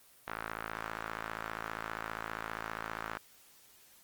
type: tone with band-pass filter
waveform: sawtooth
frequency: 55 Hz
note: A1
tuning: in tune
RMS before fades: -41 dBFS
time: 0.27-3.18 s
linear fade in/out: 10 ms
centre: 1400 Hz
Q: 2
effects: white hiss -61 dBFS RMS until 4.03 s + Opus 24 kbps